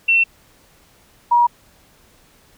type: tone pair in turn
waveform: sine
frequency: 2703 / 955.7 Hz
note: E7 / A#5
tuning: +43 / +43 cents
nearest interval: octave + tritone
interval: 1800 cents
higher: first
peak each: -11 / -10 dBFS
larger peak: second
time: 0.08-0.24 / 1.31-1.47 s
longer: neither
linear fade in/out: 10 ms
effects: pink hiss -53 dBFS RMS until 2.57 s